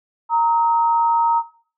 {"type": "tone pair together", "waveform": "sine", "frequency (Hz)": [928.7, 1273], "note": ["A#5", "D#6"], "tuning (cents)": [-7, 39], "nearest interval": "perfect fourth", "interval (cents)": 546, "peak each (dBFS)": [-15, -23], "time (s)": [0.29, 1.43], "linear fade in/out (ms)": 50, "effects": ["noise-tail reverb RT60 0.5 s tail -17 dB re dry"]}